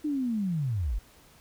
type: linear sweep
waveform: sine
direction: down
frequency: 308.5 to 38.89 Hz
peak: -26 dBFS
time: 0.04-0.99 s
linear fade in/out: 10 ms
effects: pink hiss -57 dBFS RMS until 1.4 s